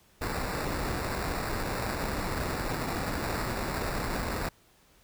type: noise with sample-and-hold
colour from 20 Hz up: pink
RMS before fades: -32 dBFS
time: 0.21-4.49 s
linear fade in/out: 5 ms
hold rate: 3150 Hz
effects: pink hiss -62 dBFS RMS until 5.03 s